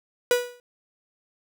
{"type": "tone with exponential decay", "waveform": "45% pulse", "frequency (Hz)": 489, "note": "B4", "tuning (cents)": -17, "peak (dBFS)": -15, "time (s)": [0.31, 0.6], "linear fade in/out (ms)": 1, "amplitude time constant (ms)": 63, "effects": []}